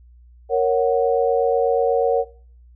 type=chord; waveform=sine; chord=F# major; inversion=first; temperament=equal; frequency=466.2 / 554.4 / 740 Hz; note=A#4 / C#5 / F#5; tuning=0 / 0 / 0 cents; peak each=-18 / -20 / -22 dBFS; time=0.49-2.25 s; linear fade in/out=50 ms; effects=noise-tail reverb RT60 0.5 s tail -21 dB re dry + added 60 Hz sine -45 dBFS peak until 2.75 s